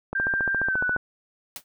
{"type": "click train", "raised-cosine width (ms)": 1, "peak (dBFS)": -16, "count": 13, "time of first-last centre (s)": [0.13, 0.963], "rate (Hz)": 14.4}
{"type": "tone with pitch glide", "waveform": "sine", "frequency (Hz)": [1583, 1485.5], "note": ["G6", "F#6"], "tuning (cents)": [17, 6], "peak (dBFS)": -22, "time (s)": [0.15, 0.97], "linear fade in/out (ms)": 5, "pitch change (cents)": -111, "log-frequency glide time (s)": [0.65, 0.82]}
{"type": "noise with exponential decay", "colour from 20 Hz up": "white", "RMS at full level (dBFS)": -31, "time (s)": [1.56, 1.64], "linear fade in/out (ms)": 1, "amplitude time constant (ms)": 16}
{"effects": []}